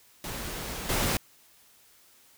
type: noise with level steps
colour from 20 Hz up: pink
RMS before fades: -36 / -27 dBFS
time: 0.24-1.17 s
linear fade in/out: 2 ms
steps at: 0.89 s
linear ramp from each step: 5 ms
effects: white hiss -59 dBFS RMS until 2.37 s